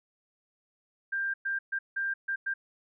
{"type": "tone bursts at uneven times", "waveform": "sine", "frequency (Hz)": 1588, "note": "G6", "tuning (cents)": 22, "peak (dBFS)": -28, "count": 6, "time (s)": [[1.12, 1.34], [1.45, 1.59], [1.72, 1.79], [1.96, 2.14], [2.28, 2.36], [2.46, 2.54]], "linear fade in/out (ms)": 10, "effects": []}